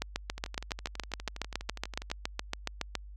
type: two click trains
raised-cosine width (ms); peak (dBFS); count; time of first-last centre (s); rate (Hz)
0.2; -23 / -14; 22 / 22; 0.38-2.101 / 0.02-2.953; 12.2 / 7.16
effects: added 50 Hz sine -44 dBFS peak until 3.16 s